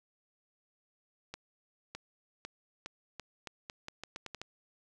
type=accelerating click train; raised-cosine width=0.2 ms; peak=-24 dBFS; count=13; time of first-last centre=1.34-4.416 s; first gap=610 ms; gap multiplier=0.82; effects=none